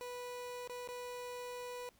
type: tone with dropouts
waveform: 30% pulse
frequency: 491.8 Hz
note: B4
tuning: 7 cents flat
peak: -40 dBFS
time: 0.01-1.89 s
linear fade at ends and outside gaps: 0 ms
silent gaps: 0.675-0.696 / 0.875-0.887 s
effects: pink hiss -69 dBFS RMS until 1.99 s